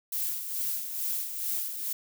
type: noise with tremolo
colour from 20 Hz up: violet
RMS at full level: -30 dBFS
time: 0.12-1.93 s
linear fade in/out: 5 ms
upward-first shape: sine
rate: 2.3 Hz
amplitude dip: 55%
effects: none